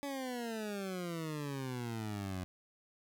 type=exponential sweep; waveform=20% pulse; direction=down; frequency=285.8 to 89.7 Hz; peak=-33 dBFS; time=0.03-2.44 s; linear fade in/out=0 ms; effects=none